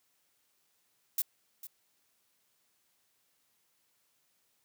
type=noise with echo; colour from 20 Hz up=violet; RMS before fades=-30 dBFS; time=1.18-1.22 s; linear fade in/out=2 ms; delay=450 ms; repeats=1; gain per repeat=-15 dB; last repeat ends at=1.67 s; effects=white hiss -74 dBFS RMS until 4.64 s + high-pass 80 Hz 12 dB/octave